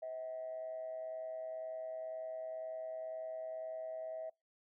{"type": "tone with amplitude modulation", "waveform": "sine", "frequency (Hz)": 642, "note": "E5", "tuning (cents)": -46, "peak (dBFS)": -37, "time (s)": [0.02, 4.3], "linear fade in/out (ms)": 10, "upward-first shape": "sine", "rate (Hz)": 122, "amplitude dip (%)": 55, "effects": ["noise-tail reverb RT60 0.2 s tail -24 dB re dry", "tanh soft clip ceiling -35 dBFS"]}